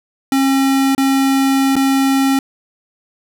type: tone with dropouts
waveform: square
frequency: 270 Hz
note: C#4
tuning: 45 cents flat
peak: -12 dBFS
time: 0.32-2.39 s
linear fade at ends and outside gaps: 2 ms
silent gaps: 0.95-0.979 / 1.756-1.764 s
effects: none